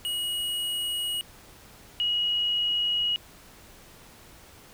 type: tone pair in turn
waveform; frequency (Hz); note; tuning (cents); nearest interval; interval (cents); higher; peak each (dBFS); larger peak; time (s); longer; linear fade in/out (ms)
square / sine; 2900 / 2900; F#7 / F#7; -35 / -35; unison; 0; neither; -28 / -23; second; 0.05-1.21 / 2-3.16; neither; 0
effects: pink hiss -51 dBFS RMS until 4.73 s